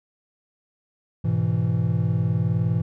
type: chord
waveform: triangle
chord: E major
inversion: first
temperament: equal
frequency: 103.83 / 123.47 / 164.81 Hz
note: G#2 / B2 / E3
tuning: 0 / 0 / 0 cents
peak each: -22 dBFS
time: 1.24-2.82 s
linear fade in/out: 10 ms
effects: none